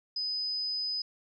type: tone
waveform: sine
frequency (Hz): 5010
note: D#8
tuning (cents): +11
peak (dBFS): -30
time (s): 0.16-1.02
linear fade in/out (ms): 5
effects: none